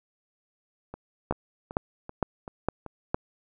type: two click trains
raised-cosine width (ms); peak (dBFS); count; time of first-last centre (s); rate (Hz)
1; -24 / -10; 6 / 5; 0.94-2.863 / 1.31-3.145; 2.6 / 2.18
effects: none